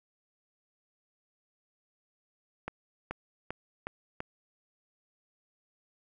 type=accelerating click train; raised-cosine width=0.5 ms; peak=-20 dBFS; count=5; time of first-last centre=2.68-4.204 s; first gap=430 ms; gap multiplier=0.92; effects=10-bit